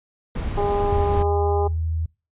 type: noise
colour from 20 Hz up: brown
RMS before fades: -26 dBFS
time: 0.35-1.23 s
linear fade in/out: 5 ms
type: harmonic tone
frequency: 203.3 Hz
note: G#3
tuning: 37 cents flat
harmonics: 2 / 3 / 4 / 5 / 6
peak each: -22 / -34 / -24 / -34 / -38 dBFS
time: 0.57-1.68 s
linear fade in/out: 10 ms
type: tone with vibrato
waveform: sine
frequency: 81 Hz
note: E2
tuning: 30 cents flat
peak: -21 dBFS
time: 0.92-2.06 s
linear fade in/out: 5 ms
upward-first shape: sine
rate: 13 Hz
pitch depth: 9 cents each way
effects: noise-tail reverb RT60 0.3 s tail -25 dB re dry + resampled to 8000 Hz